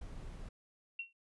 brown noise, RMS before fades -46 dBFS, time 0.01-0.49 s, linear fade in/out 5 ms
sine tone with exponential decay, 2733 Hz, F7, 38 cents flat, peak -35 dBFS, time 0.99-1.13 s, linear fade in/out 5 ms, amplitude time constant 29 ms
effects resampled to 24000 Hz

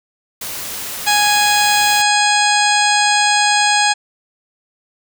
white noise, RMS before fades -26 dBFS, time 0.41-2.02 s, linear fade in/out 5 ms
harmonic tone, 830.6 Hz, G#5, in tune, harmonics 1 / 2 / 3 / 4 / 5 / 6 / 8 / 9 / 10, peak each -15 / -18 / -20 / -21 / -22 / -23 / -24 / -25 / -25 dBFS, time 1.06-3.94 s, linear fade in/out 20 ms
effects none

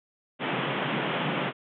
pink band-pass noise, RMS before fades -29 dBFS, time 0.39-1.53 s, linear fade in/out 50 ms, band 130 to 3400 Hz, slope 96 dB/octave, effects none

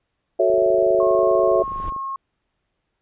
sine chord, F# minor seventh, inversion none, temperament equal, 370 / 440 / 554.4 / 659.3 Hz, F#4 / A4 / C#5 / E5, 0 / 0 / 0 / 0 cents, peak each -20 / -22 / -20 / -18 dBFS, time 0.39-1.63 s, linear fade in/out 10 ms
click train, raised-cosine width 2 ms, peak -27 dBFS, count 37, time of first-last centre 0.5-1.963 s, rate 24.6 Hz
sine tone, 1082 Hz, C#6, 42 cents flat, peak -25 dBFS, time 1-2.16 s, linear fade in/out 2 ms
brown noise with exponential growth, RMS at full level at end -29 dBFS, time 1.21-1.9 s, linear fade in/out 5 ms, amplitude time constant 150 ms
effects pink hiss -74 dBFS RMS until 3.01 s + resampled to 8000 Hz

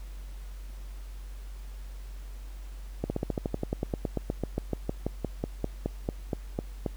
slowing click train, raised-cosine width 2 ms, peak -15 dBFS, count 28, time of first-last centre 3.04-6.862 s, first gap 60 ms, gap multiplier 1.06, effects added 47 Hz sine -38 dBFS peak until 6.96 s + pink hiss -56 dBFS RMS until 6.96 s

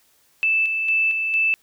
sine tone with tremolo, 2637 Hz, E7, in tune, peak -16 dBFS, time 0.43-1.54 s, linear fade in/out 0 ms, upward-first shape square, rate 2.2 Hz, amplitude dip 40%, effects white hiss -60 dBFS RMS until 1.62 s

